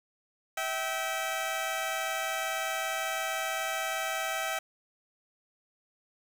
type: tone pair together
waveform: 15% pulse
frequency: 648 / 773.3 Hz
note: E5 / G5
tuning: -30 / -24 cents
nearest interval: minor third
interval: 306 cents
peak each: -27 dBFS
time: 0.57-4.59 s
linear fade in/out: 5 ms
effects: 8-bit